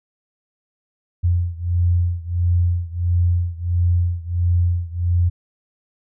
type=beating tone pair; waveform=sine; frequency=86.9 / 88.4 Hz; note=F2 / F2; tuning=-8 / +22 cents; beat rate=1.5 Hz; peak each=-18 / -20 dBFS; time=1.23-5.3 s; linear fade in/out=20 ms; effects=none